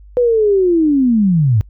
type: linear sweep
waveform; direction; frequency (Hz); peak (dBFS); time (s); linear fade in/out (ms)
sine; down; 499 to 97.6; -9; 0.17-1.61; 0
effects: noise-tail reverb RT60 0.1 s tail -26 dB re dry + added 50 Hz sine -37 dBFS peak until 1.69 s